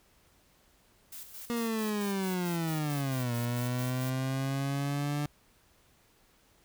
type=noise with tremolo; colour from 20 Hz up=blue; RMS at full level=-44 dBFS; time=1.12-4.1 s; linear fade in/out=5 ms; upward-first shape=square; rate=4.5 Hz; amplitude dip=55%
type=linear two-way sweep; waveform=30% pulse; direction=down then up; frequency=238.3 to 118.2 to 147.4 Hz; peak=-27 dBFS; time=1.5-5.26 s; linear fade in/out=0 ms; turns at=3.34 s
effects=pink hiss -65 dBFS RMS until 6.64 s